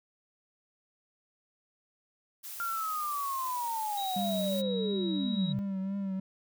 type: noise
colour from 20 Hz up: blue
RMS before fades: -42 dBFS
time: 2.43-4.62 s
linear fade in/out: 20 ms
type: linear sweep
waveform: sine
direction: down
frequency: 1396.9 to 116.54 Hz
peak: -31 dBFS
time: 2.6-5.59 s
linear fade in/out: 0 ms
type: tone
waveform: sine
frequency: 3829 Hz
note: A#7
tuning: 46 cents sharp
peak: -38 dBFS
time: 3.97-5.53 s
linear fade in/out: 10 ms
type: tone with vibrato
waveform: triangle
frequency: 194.5 Hz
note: G3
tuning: 13 cents flat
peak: -29 dBFS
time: 4.16-6.2 s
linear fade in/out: 5 ms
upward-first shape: triangle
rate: 2.9 Hz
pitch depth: 52 cents each way
effects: none